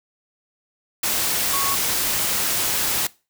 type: tone in noise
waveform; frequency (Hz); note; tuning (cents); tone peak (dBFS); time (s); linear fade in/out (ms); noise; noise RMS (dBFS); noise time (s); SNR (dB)
sine; 1108.7; C#6; 0; -24; 1.53-1.75; 5; white; -22; 1.03-3.07; -5
effects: noise-tail reverb RT60 0.3 s tail -21 dB re dry